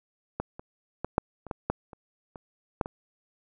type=clicks; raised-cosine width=1 ms; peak=-15 / -26 / -16 / -7 / -27 / -17 / -11 / -30 / -27 / -11 / -21 dBFS; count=11; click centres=0.4 / 0.595 / 1.046 / 1.181 / 1.467 / 1.512 / 1.7 / 1.932 / 2.358 / 2.812 / 2.859 s; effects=none